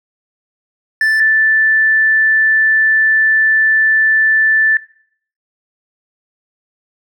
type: tone pair in turn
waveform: triangle / sine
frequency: 1760 / 1760 Hz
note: A6 / A6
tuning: 0 / 0 cents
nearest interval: unison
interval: 0 cents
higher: neither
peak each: -8 dBFS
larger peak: neither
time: 1.01-1.2 / 1.2-4.77 s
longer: second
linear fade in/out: 2 ms
effects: noise-tail reverb RT60 0.6 s tail -20 dB re dry

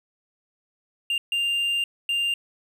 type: tone bursts at uneven times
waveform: triangle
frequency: 2794 Hz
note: F7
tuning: in tune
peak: -20 dBFS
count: 3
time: 1.1-1.18 / 1.32-1.84 / 2.09-2.34 s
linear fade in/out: 2 ms
effects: none

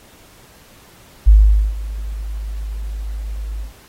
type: tone with ADSR envelope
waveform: sine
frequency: 51.91 Hz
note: G#1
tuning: in tune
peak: -3 dBFS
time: 1.26-3.73 s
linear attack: 21 ms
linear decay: 460 ms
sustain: -19 dB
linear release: 120 ms
effects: pink hiss -47 dBFS RMS until 3.88 s + AAC 48 kbps

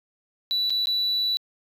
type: tone with dropouts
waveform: triangle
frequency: 3951 Hz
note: B7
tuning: in tune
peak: -19 dBFS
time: 0.51-1.37 s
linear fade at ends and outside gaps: 0 ms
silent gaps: 0.697-0.704 / 0.857-0.871 s
effects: tanh soft clip ceiling -17 dBFS

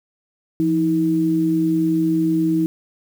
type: tone pair together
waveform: sine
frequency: 170.3 / 320 Hz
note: F3 / D#4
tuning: -43 / +49 cents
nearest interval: major seventh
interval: 1092 cents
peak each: -22 / -16 dBFS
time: 0.6-2.66 s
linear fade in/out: 0 ms
effects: 7-bit

